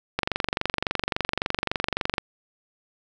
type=click train; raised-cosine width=0.3 ms; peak=-7 dBFS; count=48; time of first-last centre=0.19-2.182 s; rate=23.6 Hz; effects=none